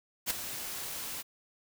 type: noise with ADSR envelope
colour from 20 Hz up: white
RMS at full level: -28 dBFS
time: 0.26-1.23 s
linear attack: 44 ms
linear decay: 10 ms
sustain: -11 dB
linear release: 27 ms
effects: none